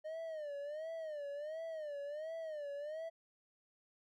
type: tone with vibrato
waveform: triangle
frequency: 610 Hz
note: D#5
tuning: 34 cents flat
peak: -39 dBFS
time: 0.04-3.1 s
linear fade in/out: 20 ms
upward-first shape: sine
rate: 1.4 Hz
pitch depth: 130 cents each way
effects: none